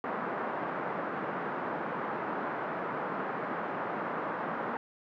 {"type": "band-pass noise", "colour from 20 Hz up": "white", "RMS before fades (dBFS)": -35, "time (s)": [0.04, 4.77], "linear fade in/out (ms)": 0, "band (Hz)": [160, 1400], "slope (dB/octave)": 24, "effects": []}